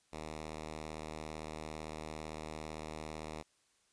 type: tone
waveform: 5% pulse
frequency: 77.78 Hz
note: D#2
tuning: in tune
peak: -31 dBFS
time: 0.12-3.43 s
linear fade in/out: 20 ms
effects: white hiss -73 dBFS RMS until 3.92 s + resampled to 22050 Hz